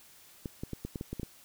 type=clicks; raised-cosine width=3 ms; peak=-23 dBFS; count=9; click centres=0.458 / 0.635 / 0.733 / 0.85 / 0.958 / 1.011 / 1.13 / 1.197 / 1.232 s; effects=white hiss -57 dBFS RMS until 1.44 s